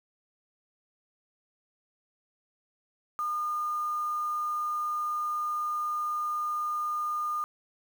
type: tone with quantisation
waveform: sine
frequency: 1214 Hz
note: D#6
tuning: 43 cents flat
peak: -28 dBFS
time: 3.19-7.44 s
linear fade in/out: 0 ms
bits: 8
effects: none